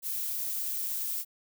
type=noise; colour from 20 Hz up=violet; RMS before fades=-33 dBFS; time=0.02-1.25 s; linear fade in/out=50 ms; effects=none